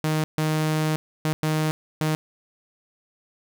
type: tone bursts at uneven times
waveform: sawtooth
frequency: 155.56 Hz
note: D#3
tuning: in tune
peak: -17 dBFS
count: 5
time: 0.04-0.24 / 0.38-0.96 / 1.25-1.33 / 1.43-1.71 / 2.01-2.15 s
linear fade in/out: 0 ms
effects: none

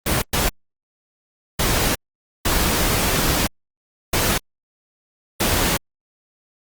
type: noise bursts at uneven times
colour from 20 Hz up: pink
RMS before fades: -19 dBFS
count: 6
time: 0.06-0.22 / 0.33-0.49 / 1.59-1.95 / 2.45-3.47 / 4.13-4.38 / 5.4-5.77 s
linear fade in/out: 5 ms
effects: Opus 24 kbps

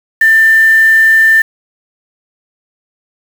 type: tone with quantisation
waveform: sine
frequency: 1786 Hz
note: A6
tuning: 25 cents sharp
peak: -4 dBFS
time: 0.21-1.42 s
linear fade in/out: 5 ms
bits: 4
effects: none

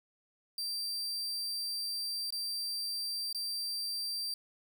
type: tone with dropouts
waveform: 40% pulse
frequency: 4699 Hz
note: D8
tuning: in tune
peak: -33 dBFS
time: 0.58-4.34 s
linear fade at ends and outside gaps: 2 ms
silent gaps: 2.305-2.324 / 3.328-3.347 s
effects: 11-bit

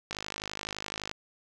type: click train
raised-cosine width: 0.2 ms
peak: -17 dBFS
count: 53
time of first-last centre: 0.11-1.114 s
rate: 51.8 Hz
effects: none

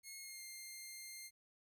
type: tone with pitch glide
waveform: 10% pulse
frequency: 2161 to 2109 Hz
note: C#7 to C7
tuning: -45 to +13 cents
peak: -40 dBFS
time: 0.03-1.31 s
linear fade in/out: 50 ms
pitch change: -42 cents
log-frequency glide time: 0.21-0.42 s
effects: 13-bit

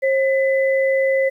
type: tone pair together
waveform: sine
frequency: 535.9 / 2007 Hz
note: C5 / B6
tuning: +41 / +27 cents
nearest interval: octave + major seventh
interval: 2286 cents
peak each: -15 / -23 dBFS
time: 0.02-1.3 s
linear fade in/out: 20 ms
effects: 9-bit

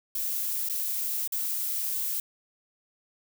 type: noise with dropouts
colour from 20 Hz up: violet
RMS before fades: -30 dBFS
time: 0.15-2.2 s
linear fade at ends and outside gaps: 2 ms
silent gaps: 0.688-0.697 / 1.276-1.322 s
effects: none

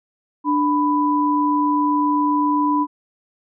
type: tone pair together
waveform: sine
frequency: 295.4 / 993.6 Hz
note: D4 / B5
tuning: +10 / +10 cents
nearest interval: octave + major sixth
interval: 2100 cents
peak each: -18 / -18 dBFS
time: 0.44-2.87 s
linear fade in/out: 50 ms
effects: none

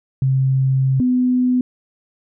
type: tone pair in turn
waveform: sine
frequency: 132.9 / 250.9 Hz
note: C3 / B3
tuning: +27 / +28 cents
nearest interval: major seventh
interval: 1101 cents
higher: second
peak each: -13 dBFS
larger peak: neither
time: 0.22-1 / 1-1.61 s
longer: first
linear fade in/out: 2 ms
effects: none

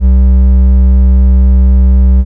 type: tone with hard clipping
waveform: triangle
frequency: 64 Hz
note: C2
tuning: 38 cents flat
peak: -4 dBFS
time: 0-2.25 s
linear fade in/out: 50 ms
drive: 9 dB
effects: none

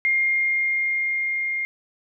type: tone with level ramp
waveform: sine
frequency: 2122 Hz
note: C7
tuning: 24 cents sharp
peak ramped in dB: -17 to -23 dBFS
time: 0.05-1.65 s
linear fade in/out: 0 ms
effects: none

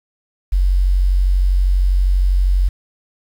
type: tone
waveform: sine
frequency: 46.25 Hz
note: F#1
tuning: in tune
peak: -11 dBFS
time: 0.52-2.69 s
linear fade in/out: 10 ms
effects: 7-bit

